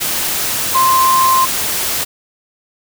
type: tone in noise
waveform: sine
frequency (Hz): 1046.5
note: C6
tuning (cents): 0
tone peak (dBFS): -9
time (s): 0.74-1.46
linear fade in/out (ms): 20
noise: white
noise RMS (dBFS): -18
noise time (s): 0-2.05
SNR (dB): +6
effects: none